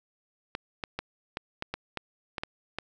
clicks, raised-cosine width 0.3 ms, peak -16 dBFS, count 10, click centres 0.551 / 0.838 / 0.99 / 1.371 / 1.624 / 1.74 / 1.973 / 2.382 / 2.435 / 2.786 s, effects none

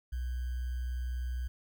sine tone with sample-and-hold, 62 Hz, B1, 7 cents sharp, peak -32 dBFS, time 0.12-1.48 s, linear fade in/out 10 ms, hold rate 1575 Hz, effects none

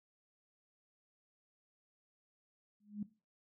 sine tone with exponential growth, 207.6 Hz, G#3, in tune, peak -34 dBFS, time 2.8-3.03 s, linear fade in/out 5 ms, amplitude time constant 48 ms, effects noise-tail reverb RT60 0.3 s tail -17 dB re dry

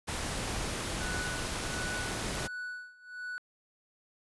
pink noise, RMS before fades -35 dBFS, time 0.07-2.48 s, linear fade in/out 20 ms
triangle tone with tremolo, 1480 Hz, F#6, in tune, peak -34 dBFS, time 1.01-3.38 s, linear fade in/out 0 ms, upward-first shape sine, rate 1.4 Hz, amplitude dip 90%
effects resampled to 24000 Hz

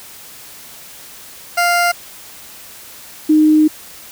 20% pulse / sine tone pair in turn, 698.5 / 307.9 Hz, F5 / D#4, 0 / -18 cents, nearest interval octave + major second, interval 1418 cents, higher first, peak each -7 dBFS, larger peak neither, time 1.57-1.92 / 3.29-3.68 s, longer second, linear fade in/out 10 ms, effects white hiss -37 dBFS RMS until 4.11 s

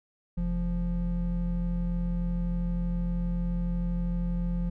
triangle tone pair together, 43.41 / 173.8 Hz, F1 / F3, -10 / -8 cents, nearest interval 2 octaves, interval 2402 cents, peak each -27 dBFS, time 0.37-4.7 s, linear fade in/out 10 ms, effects none

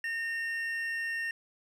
triangle tone pair together, 1834 / 2738 Hz, A#6 / F7, -29 / -35 cents, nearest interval perfect fifth, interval 694 cents, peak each -30 / -40 dBFS, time 0.04-1.31 s, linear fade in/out 2 ms, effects none

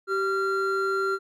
triangle tone pair together, 387.2 / 1380 Hz, G4 / F6, -21 / -21 cents, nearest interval octave + minor seventh, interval 2200 cents, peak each -24 dBFS, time 0.07-1.19 s, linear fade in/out 50 ms, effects none

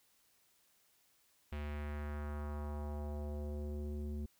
square tone with low-pass filter sweep, 73.8 Hz, D2, 9 cents sharp, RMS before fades -41 dBFS, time 1.52-4.26 s, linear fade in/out 5 ms, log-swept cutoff 2700 to 280 Hz, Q 1.8, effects white hiss -72 dBFS RMS until 4.39 s

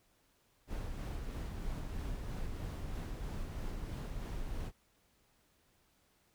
brown noise with tremolo, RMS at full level -39 dBFS, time 0.67-4.72 s, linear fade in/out 50 ms, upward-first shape sine, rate 3.1 Hz, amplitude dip 25%, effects pink hiss -72 dBFS RMS until 6.34 s

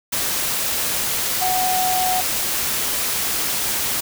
sine tone in noise, 740 Hz, F#5, in tune, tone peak -19 dBFS, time 1.41-2.21 s, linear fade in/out 10 ms, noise white, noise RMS -22 dBFS, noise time 0.12-4.01 s, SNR 0 dB, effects none

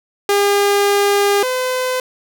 sawtooth tone pair in turn, 404.2 / 509.3 Hz, G#4 / C5, -47 / -47 cents, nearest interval major third, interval 400 cents, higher second, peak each -8 / -13 dBFS, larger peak first, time 0.29-1.43 / 1.43-2 s, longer first, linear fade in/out 2 ms, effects none

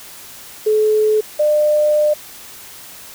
sine tone pair in turn, 429.4 / 600.7 Hz, A4 / D5, -42 / +39 cents, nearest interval tritone, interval 581 cents, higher second, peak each -11 dBFS, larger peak neither, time 0.66-1.21 / 1.39-2.14 s, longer second, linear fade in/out 10 ms, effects white hiss -37 dBFS RMS until 3.14 s

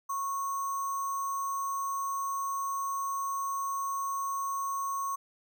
sine tone with sample-and-hold, 1100 Hz, C#6, 14 cents flat, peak -30 dBFS, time 0.09-5.16 s, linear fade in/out 10 ms, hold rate 7350 Hz, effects none

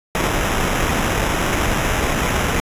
pink noise with sample-and-hold, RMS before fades -19 dBFS, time 0.15-2.6 s, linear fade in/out 0 ms, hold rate 4410 Hz, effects resampled to 32000 Hz

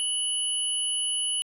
sine tone pair together, 2960 / 10260 Hz, F#7 / E9, 0 / -48 cents, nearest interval octave + minor seventh, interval 2152 cents, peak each -27 dBFS, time 0-1.42 s, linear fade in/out 0 ms, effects tanh soft clip ceiling -18 dBFS

